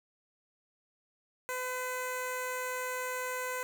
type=tone with notch filter; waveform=10% pulse; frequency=506 Hz; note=B4; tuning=42 cents sharp; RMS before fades=-36 dBFS; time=1.49-3.63 s; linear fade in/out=0 ms; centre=3300 Hz; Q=1.3; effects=none